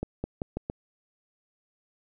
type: accelerating click train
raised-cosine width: 2 ms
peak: -17 dBFS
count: 5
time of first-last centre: 0.03-0.699 s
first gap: 210 ms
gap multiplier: 0.85
effects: none